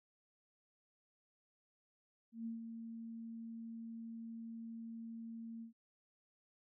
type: tone with ADSR envelope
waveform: sine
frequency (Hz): 228.1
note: A#3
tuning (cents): -37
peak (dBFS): -39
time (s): 2.32-5.73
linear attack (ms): 140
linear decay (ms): 140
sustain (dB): -6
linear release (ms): 110
effects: none